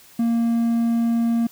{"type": "tone", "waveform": "triangle", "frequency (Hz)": 232.1, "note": "A#3", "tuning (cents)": -7, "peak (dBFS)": -15, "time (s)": [0.19, 1.47], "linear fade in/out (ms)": 5, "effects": ["white hiss -49 dBFS RMS until 1.51 s"]}